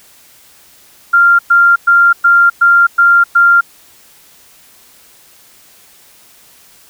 sine tone bursts, 1391 Hz, F6, 7 cents flat, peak -4 dBFS, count 7, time 1.13-3.61 s, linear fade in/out 10 ms, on 260 ms, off 110 ms, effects white hiss -44 dBFS RMS until 6.89 s

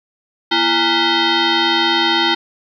sine tone with frequency modulation, 1396.9 Hz, F6, in tune, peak -12 dBFS, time 0.51-2.35 s, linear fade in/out 10 ms, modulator 578 Hz, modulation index 4.8, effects 9-bit

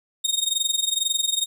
25% pulse tone with amplitude modulation, 3707 Hz, A#7, 10 cents flat, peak -14 dBFS, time 0.24-1.46 s, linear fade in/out 10 ms, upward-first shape sine, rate 22.1 Hz, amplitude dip 85%, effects none

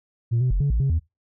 sine tone with pitch steps, 116.9 / 127 / 44.99 / 141.9 / 56.3 / 136.2 / 80.5 Hz, A#2 / B2 / F#1 / C#3 / A1 / C#3 / E2, +5 / +49 / -48 / +41 / +40 / -30 / -41 cents, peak -16 dBFS, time 0.31-0.996 s, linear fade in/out 20 ms, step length 98 ms, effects noise-tail reverb RT60 0.2 s tail -23 dB re dry + tanh soft clip ceiling -16 dBFS

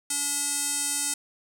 square tone with band-pass filter, 286.4 Hz, D4, 43 cents flat, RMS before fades -28 dBFS, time 0.1-1.14 s, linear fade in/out 5 ms, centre 8600 Hz, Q 2.8, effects none

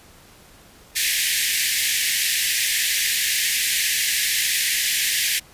pink high-pass noise, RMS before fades -21 dBFS, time 0.95-5.4 s, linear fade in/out 20 ms, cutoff 1700 Hz, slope 96 dB/octave, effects pink hiss -49 dBFS RMS until 5.53 s + resampled to 32000 Hz

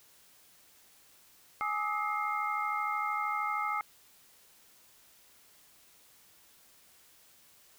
sine tone cluster, 835 / 1213 / 1286 / 2119 Hz, G#5 / D#6 / E6 / C7, +9 / -44 / -43 / +21 cents, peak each -36 / -38 / -33 / -37 dBFS, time 1.61-3.81 s, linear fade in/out 0 ms, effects white hiss -61 dBFS RMS until 7.78 s

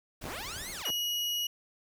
pink noise, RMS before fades -45 dBFS, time 0.21-0.83 s, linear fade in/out 10 ms
10% pulse linear two-way sweep, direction up then down, 38.89 to 2217 to 38.89 Hz, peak -30 dBFS, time 0.24-0.91 s, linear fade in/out 0 ms, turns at 0.71 s
35% pulse tone, 2904 Hz, F#7, 33 cents flat, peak -28 dBFS, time 0.85-1.47 s, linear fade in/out 5 ms
effects none

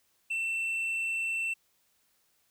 sine tone with hard clipping, 2685 Hz, E7, 31 cents sharp, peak -30 dBFS, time 0.3-1.54 s, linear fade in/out 10 ms, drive 3 dB, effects white hiss -71 dBFS RMS until 2.5 s

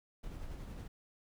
brown noise with tremolo, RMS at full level -43 dBFS, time 0.23-0.88 s, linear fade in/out 10 ms, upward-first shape sine, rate 11 Hz, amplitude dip 35%, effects none

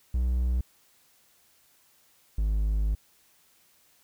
triangle tone pair in turn, 61.74 / 52.28 Hz, B1 / G#1, 0 / +12 cents, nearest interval minor third, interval 288 cents, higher first, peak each -21 / -21 dBFS, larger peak neither, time 0.14-0.61 / 2.38-2.95 s, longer second, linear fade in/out 5 ms, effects white hiss -63 dBFS RMS until 4.03 s

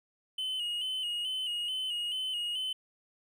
triangle tone with vibrato, 2960 Hz, F#7, in tune, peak -30 dBFS, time 0.38-2.73 s, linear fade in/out 5 ms, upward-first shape square, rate 2.3 Hz, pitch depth 49 cents each way, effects none

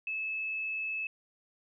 sine tone, 2604 Hz, E7, 22 cents flat, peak -32 dBFS, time 0.07-1.07 s, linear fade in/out 2 ms, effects none

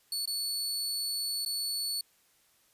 sawtooth tone with dropouts, 4435 Hz, C#8, in tune, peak -28 dBFS, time 0.12-2.01 s, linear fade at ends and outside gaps 2 ms, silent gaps 0.256-0.275 / 1.45-1.46 s, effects white hiss -67 dBFS RMS until 2.73 s + resampled to 32000 Hz

